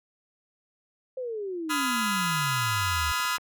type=exponential sweep; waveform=sine; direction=down; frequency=528 to 71.9 Hz; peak=-30 dBFS; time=1.17-3.12 s; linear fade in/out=5 ms
type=chord; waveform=sawtooth; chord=F half-diminished seventh; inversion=second; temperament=just; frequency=1005.8 / 1257.2 / 1396.9 / 1676.3 Hz; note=Cb6 / Eb6 / F6 / Ab6; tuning=+31 / +18 / 0 / +16 cents; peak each=-27 / -27 / -27 / -31 dBFS; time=1.69-3.38 s; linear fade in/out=20 ms
type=clicks; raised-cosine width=0.5 ms; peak=-32 dBFS; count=5; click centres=3.096 / 3.136 / 3.2 / 3.252 / 3.382 s
effects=none